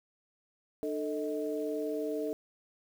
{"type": "tone cluster", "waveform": "sine", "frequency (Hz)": [301.1, 442.9, 629], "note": ["D4", "A4", "D#5"], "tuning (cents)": [43, 11, 19], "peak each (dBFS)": [-36, -34, -38], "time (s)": [0.83, 2.33], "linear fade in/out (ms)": 0, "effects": ["9-bit"]}